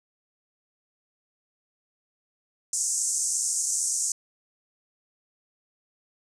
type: band-pass noise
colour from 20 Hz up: white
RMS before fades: -27 dBFS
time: 2.73-4.12 s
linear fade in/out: 2 ms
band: 6100 to 8700 Hz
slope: 48 dB/octave
effects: none